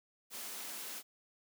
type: high-pass noise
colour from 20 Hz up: white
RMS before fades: -44 dBFS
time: 0.3-1.03 s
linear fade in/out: 50 ms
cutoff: 180 Hz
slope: 48 dB/octave
effects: none